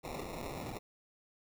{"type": "noise with sample-and-hold", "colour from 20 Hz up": "white", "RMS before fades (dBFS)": -42, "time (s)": [0.03, 0.79], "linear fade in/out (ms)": 20, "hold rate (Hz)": 1575, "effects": []}